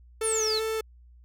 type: tone with vibrato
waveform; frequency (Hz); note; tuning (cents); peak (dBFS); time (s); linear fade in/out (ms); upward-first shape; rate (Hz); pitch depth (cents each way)
45% pulse; 438.7; A4; -5; -27; 0.21-0.81; 5; square; 2.6; 13
type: exponential sweep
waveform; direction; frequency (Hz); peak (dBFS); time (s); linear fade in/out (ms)
sine; down; 10150 to 3818; -26; 0.23-0.6; 20
effects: added 60 Hz sine -50 dBFS peak until 1.24 s